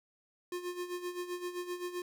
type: tone with tremolo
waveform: square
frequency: 355.8 Hz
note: F4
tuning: 32 cents sharp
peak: -35 dBFS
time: 0.52-2.02 s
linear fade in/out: 2 ms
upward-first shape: sine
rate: 7.7 Hz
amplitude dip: 70%
effects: none